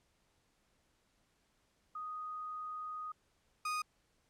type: tone pair in turn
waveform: sine / 35% pulse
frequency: 1244.5 / 1239.2 Hz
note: D#6 / D#6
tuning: 0 / -7 cents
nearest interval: unison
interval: 7 cents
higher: first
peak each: -40 / -33 dBFS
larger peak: second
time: 1.95-3.12 / 3.65-3.82 s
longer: first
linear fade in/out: 5 ms
effects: pink hiss -75 dBFS RMS until 4.29 s + low-pass 10000 Hz 12 dB/octave